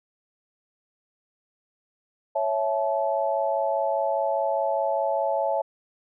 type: chord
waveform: sine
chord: A major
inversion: first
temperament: equal with one note detuned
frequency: 554.4 / 659.3 / 862.9 Hz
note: C#5 / E5 / A5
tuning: 0 / 0 / -34 cents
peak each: -26 / -26 / -27 dBFS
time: 2.35-5.62 s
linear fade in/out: 10 ms
effects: none